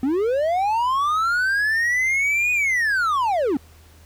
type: linear two-way sweep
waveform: triangle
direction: up then down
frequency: 246.6 to 2489 to 246.6 Hz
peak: -16 dBFS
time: 0.03-3.57 s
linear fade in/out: 2 ms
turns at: 2.52 s
effects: added 79 Hz sine -47 dBFS peak until 4.05 s + pink hiss -53 dBFS RMS until 4.05 s